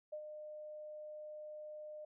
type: tone with ADSR envelope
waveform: sine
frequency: 607 Hz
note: D#5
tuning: 43 cents flat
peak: -40 dBFS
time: 0.12-2.05 s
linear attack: 12 ms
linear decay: 76 ms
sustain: -6 dB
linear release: 6 ms
effects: none